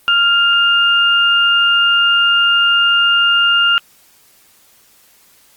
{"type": "tone pair together", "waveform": "sine", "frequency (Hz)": [1396.9, 2813], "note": ["F6", "F7"], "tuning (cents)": [0, 12], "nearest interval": "octave", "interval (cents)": 1212, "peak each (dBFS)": -12, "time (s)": [0.08, 3.78], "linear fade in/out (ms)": 0, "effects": ["white hiss -50 dBFS RMS until 5.56 s", "Opus 32 kbps"]}